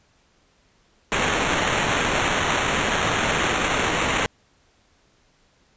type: noise with sample-and-hold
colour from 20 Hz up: white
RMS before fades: -22 dBFS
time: 1.12-4.26 s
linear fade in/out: 0 ms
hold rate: 4900 Hz
effects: pink hiss -61 dBFS RMS until 5.76 s + resampled to 16000 Hz